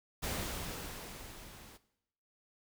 pink noise with level ramp, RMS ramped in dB -36 to -55 dBFS, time 0.22-1.78 s, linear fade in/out 20 ms, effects noise-tail reverb RT60 0.8 s tail -17 dB re dry

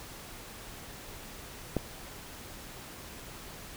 click, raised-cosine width 2 ms, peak -14 dBFS, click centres 1.767 s, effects pink hiss -46 dBFS RMS until 3.76 s

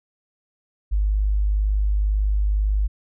sine tone, 51 Hz, G#1, 31 cents flat, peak -17 dBFS, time 0.91-2.88 s, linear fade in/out 20 ms, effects none

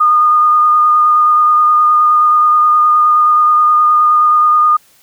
sine tone with vibrato, 1223 Hz, D#6, 30 cents flat, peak -6 dBFS, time 0-4.77 s, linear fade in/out 10 ms, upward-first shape sine, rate 9.5 Hz, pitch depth 13 cents each way, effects white hiss -49 dBFS RMS until 5.02 s

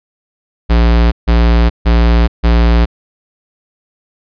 square tone bursts, 57.9 Hz, A#1, 11 cents flat, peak -7 dBFS, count 4, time 0.69-2.86 s, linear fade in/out 20 ms, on 430 ms, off 150 ms, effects resampled to 11025 Hz

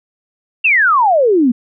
sine exponential sweep, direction down, 2794 to 227.8 Hz, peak -8 dBFS, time 0.64-1.52 s, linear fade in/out 10 ms, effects none

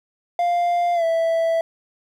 triangle tone with pitch glide, 698.5 to 659.3 Hz, F5 to E5, 0 to 0 cents, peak -15 dBFS, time 0.39-1.61 s, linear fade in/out 2 ms, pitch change -100 cents, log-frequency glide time 0.94-1.04 s, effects 9-bit

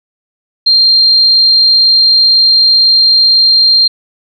sine tone, 4186 Hz, C8, in tune, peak -4 dBFS, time 0.66-3.88 s, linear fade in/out 10 ms, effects none

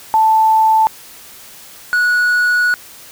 sine / triangle tone pair in turn, 880 / 1464.2 Hz, A5 / F#6, 0 / -19 cents, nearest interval major sixth, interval 881 cents, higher second, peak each -8 / -9 dBFS, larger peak first, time 0.14-0.87 / 1.93-2.74 s, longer second, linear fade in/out 0 ms, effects white hiss -38 dBFS RMS until 3.11 s

